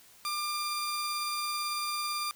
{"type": "tone pair together", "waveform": "sawtooth", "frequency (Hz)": [1196, 4766], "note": ["D6", "D8"], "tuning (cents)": [31, 25], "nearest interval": "2 octaves", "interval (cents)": 2394, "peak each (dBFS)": [-29, -33], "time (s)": [0.25, 2.31], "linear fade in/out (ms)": 0, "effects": ["white hiss -57 dBFS RMS until 2.35 s"]}